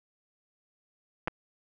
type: clicks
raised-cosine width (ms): 0.5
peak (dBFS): -15 / -16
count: 2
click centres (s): 1.275 / 1.281
effects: none